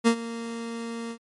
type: tone with ADSR envelope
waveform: 30% pulse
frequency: 231.2 Hz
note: A#3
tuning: 14 cents flat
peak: -12 dBFS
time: 0.04-1.18 s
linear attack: 32 ms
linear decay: 78 ms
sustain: -17 dB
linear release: 76 ms
effects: MP3 48 kbps